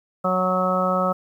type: harmonic tone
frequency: 184.4 Hz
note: F#3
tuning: 6 cents flat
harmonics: 1 / 2 / 3 / 4 / 5 / 6 / 7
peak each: -25 / -34 / -23 / -28 / -34 / -29 / -23 dBFS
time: 0.24-1.13 s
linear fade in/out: 10 ms
effects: 9-bit